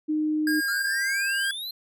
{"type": "tone", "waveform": "sine", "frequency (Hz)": 306.9, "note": "D#4", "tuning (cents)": -24, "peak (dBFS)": -22, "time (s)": [0.08, 0.61], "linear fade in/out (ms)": 20}
{"type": "tone with pitch glide", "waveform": "square", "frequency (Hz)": [1622, 1599.7], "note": ["G#6", "G6"], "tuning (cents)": [-41, 35], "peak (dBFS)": -25, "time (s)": [0.47, 1.51], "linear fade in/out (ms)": 2, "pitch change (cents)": -24, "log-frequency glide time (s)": [0.59, 0.92]}
{"type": "exponential sweep", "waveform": "square", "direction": "up", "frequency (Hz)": [1359, 4186], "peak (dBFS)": -32, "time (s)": [0.68, 1.71], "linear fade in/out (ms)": 5}
{"effects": []}